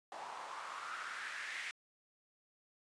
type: noise with band-pass filter sweep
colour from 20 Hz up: white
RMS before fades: -45 dBFS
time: 0.12-1.71 s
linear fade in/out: 0 ms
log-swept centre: 810 to 2100 Hz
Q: 3.8
effects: resampled to 22050 Hz